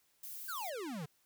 violet noise, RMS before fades -46 dBFS, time 0.23-0.7 s, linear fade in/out 5 ms
square exponential sweep, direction down, 1601 to 138.59 Hz, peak -40 dBFS, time 0.48-1.06 s, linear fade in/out 10 ms
effects white hiss -73 dBFS RMS until 1.25 s

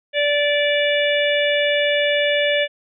harmonic tone, 582 Hz, D5, 16 cents flat, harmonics 1 / 3 / 4 / 5 / 6, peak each -18 / -23 / -24 / -25 / -26 dBFS, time 0.13-2.68 s, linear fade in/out 50 ms, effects none

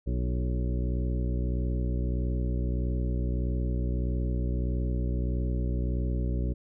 harmonic tone with a mistuned harmonic, 61.6 Hz, B1, 4 cents flat, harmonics 1 / 2 / 3 / 4 / 5 / 6 / 7 / 9, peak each -27 / -33 / -37 / -39 / -41 / -43 / -44 / -46 dBFS, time 0.06-6.54 s, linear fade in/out 20 ms, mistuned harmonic 6, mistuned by -32 cents, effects none

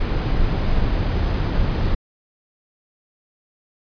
brown noise, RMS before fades -19 dBFS, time 0-1.95 s, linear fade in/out 10 ms, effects resampled to 11025 Hz

